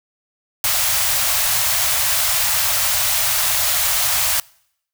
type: band-stop noise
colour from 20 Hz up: white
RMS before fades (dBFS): -18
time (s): 0.64-4.4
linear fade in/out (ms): 2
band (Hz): 140 to 560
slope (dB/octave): 96
effects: noise-tail reverb RT60 0.7 s tail -25 dB re dry